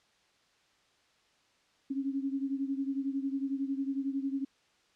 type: beating tone pair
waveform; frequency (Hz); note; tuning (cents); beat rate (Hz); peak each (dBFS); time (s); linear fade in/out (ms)
sine; 270.7 / 281.7; C#4 / C#4; -41 / +28; 11; -32 / -36; 1.9-4.45; 10
effects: white hiss -68 dBFS RMS until 4.95 s + low-pass 5000 Hz 12 dB/octave